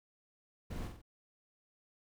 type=noise with echo; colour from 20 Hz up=brown; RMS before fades=-41 dBFS; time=0.7-0.88 s; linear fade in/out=10 ms; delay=46 ms; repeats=3; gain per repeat=-5 dB; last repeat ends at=1.018 s; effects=none